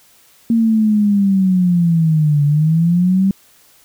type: linear two-way sweep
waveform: sine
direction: down then up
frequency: 231.5 to 143.5 to 196.3 Hz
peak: -10 dBFS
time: 0.5-3.31 s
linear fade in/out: 2 ms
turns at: 2.44 s
effects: white hiss -50 dBFS RMS until 3.84 s